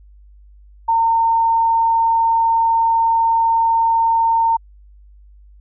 sine tone, 912 Hz, A#5, 38 cents flat, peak -12 dBFS, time 0.88-4.57 s, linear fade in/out 10 ms, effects added 50 Hz sine -42 dBFS peak until 5.6 s

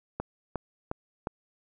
click train, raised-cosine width 1 ms, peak -17 dBFS, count 4, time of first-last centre 0.2-1.271 s, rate 2.8 Hz, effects none

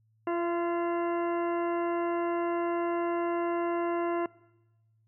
harmonic tone with a mistuned harmonic, 343.9 Hz, F4, 27 cents flat, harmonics 1 / 2 / 3 / 4 / 5 / 6 / 8, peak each -29 / -34 / -36 / -42 / -45 / -47 / -50 dBFS, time 0.27-4.26 s, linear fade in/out 2 ms, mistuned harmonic 2, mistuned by -19 cents, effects noise-tail reverb RT60 1.0 s tail -21 dB re dry + added 110 Hz sine -65 dBFS peak until 5.07 s

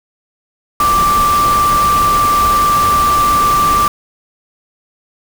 sine tone in noise, 1174.7 Hz, D6, in tune, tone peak -9 dBFS, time 0.8-3.88 s, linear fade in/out 2 ms, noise pink, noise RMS -20 dBFS, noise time 0.8-3.88 s, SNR +8 dB, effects none

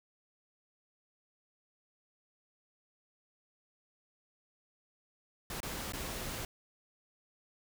pink noise with dropouts, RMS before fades -40 dBFS, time 5.5-6.45 s, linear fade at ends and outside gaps 2 ms, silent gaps 5.604-5.63 / 5.922-5.934 s, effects none

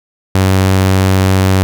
sawtooth tone, 94.9 Hz, F#2, 44 cents sharp, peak -4 dBFS, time 0.35-1.63 s, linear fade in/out 0 ms, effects none

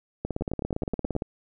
two click trains, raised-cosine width 2 ms, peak -17 / -15 dBFS, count 8 / 18, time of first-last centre 0.41-1.152 / 0.25-1.221 s, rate 9.43 / 17.5 Hz, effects none

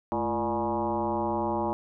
sine tone with frequency modulation, 587.3 Hz, D5, in tune, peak -25 dBFS, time 0.12-1.73 s, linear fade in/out 0 ms, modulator 123 Hz, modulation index 3.4, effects none

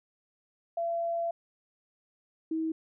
sine tone pair in turn, 677 / 320.8 Hz, E5 / E4, +46 / -47 cents, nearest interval octave + minor second, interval 1293 cents, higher first, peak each -28 dBFS, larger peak neither, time 0.77-1.31 / 2.51-2.72 s, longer first, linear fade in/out 5 ms, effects none

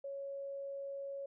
sine tone, 554.4 Hz, C#5, in tune, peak -40 dBFS, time 0.04-1.26 s, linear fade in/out 5 ms, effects none

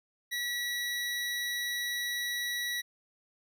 25% pulse tone, 1936 Hz, B6, 35 cents flat, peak -28 dBFS, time 0.31-2.82 s, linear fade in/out 20 ms, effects none

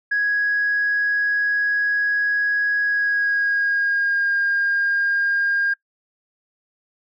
sine tone with pitch glide, 1661.2 to 1613.9 Hz, G#6 to G6, 0 to +50 cents, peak -16 dBFS, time 0.11-5.74 s, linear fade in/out 10 ms, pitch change -50 cents, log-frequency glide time 2.82-4.35 s, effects noise-tail reverb RT60 0.1 s tail -22 dB re dry + tanh soft clip ceiling -13 dBFS

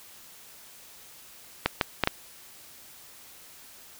clicks, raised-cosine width 0.3 ms, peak -5 dBFS, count 4, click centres 1.66 / 1.812 / 2.037 / 2.074 s, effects white hiss -50 dBFS RMS until 3.99 s

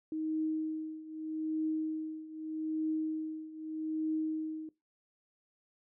sine tone with tremolo, 314 Hz, D#4, 16 cents sharp, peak -29 dBFS, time 0.12-4.69 s, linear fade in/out 2 ms, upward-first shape triangle, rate 0.81 Hz, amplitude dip 85%, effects noise-tail reverb RT60 0.2 s tail -20 dB re dry

